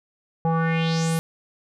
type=tone with low-pass filter sweep; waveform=square; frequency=163.6 Hz; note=E3; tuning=13 cents flat; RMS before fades=-22 dBFS; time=0.45-1.19 s; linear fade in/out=0 ms; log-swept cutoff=760 to 12000 Hz; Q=3.7; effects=none